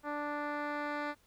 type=tone with low-pass filter sweep; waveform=10% pulse; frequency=293.7 Hz; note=D4; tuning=in tune; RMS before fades=-37 dBFS; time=0.03-1.15 s; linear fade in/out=50 ms; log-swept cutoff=1400 to 2700 Hz; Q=1; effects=pink hiss -68 dBFS RMS until 1.26 s